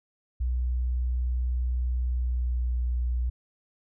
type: tone with pitch glide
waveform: sine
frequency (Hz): 61.74 to 60.85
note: B1 to B1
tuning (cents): 0 to -25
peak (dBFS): -24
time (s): 0.4-3.3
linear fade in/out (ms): 10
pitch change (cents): -25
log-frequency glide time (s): 2.06-2.76
effects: none